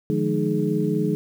sine tone cluster, 152.6 / 176.8 / 212.6 / 307.6 / 421.3 Hz, D#3 / F3 / G#3 / D#4 / G#4, -33 / +22 / +41 / -20 / +25 cents, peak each -26 dBFS, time 0.1-1.15 s, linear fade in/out 0 ms, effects 8-bit

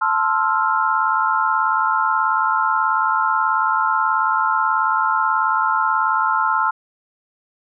sine chord, F major seventh, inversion first, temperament equal, 880 / 1046.5 / 1318.5 / 1396.9 Hz, A5 / C6 / E6 / F6, 0 / 0 / 0 / 0 cents, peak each -21 dBFS, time 0.01-6.71 s, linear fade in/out 10 ms, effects none

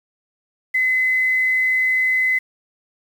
sine tone with quantisation, 2033 Hz, B6, 50 cents sharp, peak -15 dBFS, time 0.74-2.39 s, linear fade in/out 10 ms, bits 7, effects none

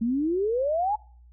sine exponential sweep, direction up, 220 to 872 Hz, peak -22 dBFS, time 0.01-0.96 s, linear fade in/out 10 ms, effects noise-tail reverb RT60 0.5 s tail -24 dB re dry + added 60 Hz sine -49 dBFS peak until 1.32 s

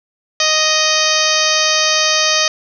harmonic tone with a mistuned harmonic, 622.3 Hz, D#5, in tune, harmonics 1 / 2 / 3 / 4 / 5 / 6 / 7 / 8 / 9 / 10, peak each -21 / -21 / -21 / -21 / -21 / -21 / -21 / -21 / -21 / -21 dBFS, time 0.4-2.48 s, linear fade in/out 2 ms, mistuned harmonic 7, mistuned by +60 cents, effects none

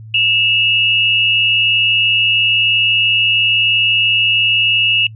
sine tone pair together, 2657 / 2870 Hz, E7 / F7, +13 / +47 cents, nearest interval minor second, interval 134 cents, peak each -13 dBFS, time 0.14-5.07 s, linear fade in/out 5 ms, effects noise-tail reverb RT60 0.1 s tail -25 dB re dry + added 110 Hz sine -31 dBFS peak until 5.15 s

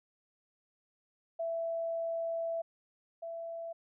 sine tone pair in turn, 664 / 667 Hz, E5 / E5, +12 / +20 cents, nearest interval unison, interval 8 cents, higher second, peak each -32 / -38 dBFS, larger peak first, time 1.39-2.62 / 3.22-3.73 s, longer first, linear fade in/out 10 ms, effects none

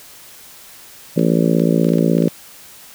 harmonic tone, 56.5 Hz, A1, 47 cents sharp, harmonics 3 / 4 / 5 / 6 / 7 / 8 / 9 / 10, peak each -16 / -18 / -20 / -22 / -23 / -24 / -25 / -26 dBFS, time 1.16-2.29 s, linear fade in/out 10 ms
clicks, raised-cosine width 0.2 ms, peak -17 dBFS, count 9, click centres 1.192 / 1.597 / 1.845 / 1.89 / 1.935 / 1.984 / 2.181 / 2.224 / 2.282 s
effects white hiss -41 dBFS RMS until 2.94 s

